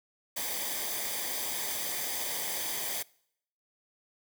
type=noise with comb filter; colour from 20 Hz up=white; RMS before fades=-34 dBFS; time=0.36-3.03 s; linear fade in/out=10 ms; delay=0.73 ms; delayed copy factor=-0.65; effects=noise-tail reverb RT60 0.7 s tail -24 dB re dry